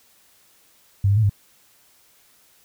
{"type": "tone with pitch steps", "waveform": "sine", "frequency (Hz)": [98.7, 100.9, 110.6, 101], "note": ["G2", "G#2", "A2", "G#2"], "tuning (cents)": [12, -49, 9, -48], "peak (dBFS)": -14, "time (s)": [1.04, 1.296], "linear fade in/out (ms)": 5, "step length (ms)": 64, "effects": ["white hiss -57 dBFS RMS until 2.64 s"]}